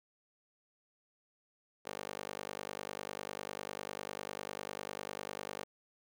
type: tone with high-pass filter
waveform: 15% pulse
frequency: 50 Hz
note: G1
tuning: 35 cents sharp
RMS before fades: -44 dBFS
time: 1.85-5.65 s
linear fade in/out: 10 ms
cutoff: 470 Hz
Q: 1.1
effects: none